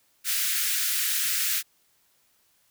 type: high-pass noise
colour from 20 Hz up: white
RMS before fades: -26 dBFS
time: 0.24-1.63 s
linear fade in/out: 50 ms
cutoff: 1400 Hz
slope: 48 dB/octave
effects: white hiss -66 dBFS RMS until 2.7 s